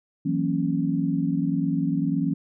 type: chord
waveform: sine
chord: F# dominant seventh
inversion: third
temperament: equal with one note detuned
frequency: 164.81 / 185 / 233.1 / 274.8 Hz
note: E3 / F#3 / A#3 / C#4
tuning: 0 / 0 / 0 / -15 cents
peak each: -26 / -28 / -30 / -25 dBFS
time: 0.25-2.34 s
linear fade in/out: 10 ms
effects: none